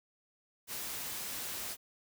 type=noise; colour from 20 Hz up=white; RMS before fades=-40 dBFS; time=0.67-1.77 s; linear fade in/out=50 ms; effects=none